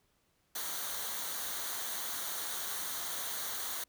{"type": "noise with comb filter", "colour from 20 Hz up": "white", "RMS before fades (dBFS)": -38, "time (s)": [0.55, 3.84], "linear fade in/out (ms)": 5, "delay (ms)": 0.39, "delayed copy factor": -0.6, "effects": ["pink hiss -74 dBFS RMS until 3.88 s"]}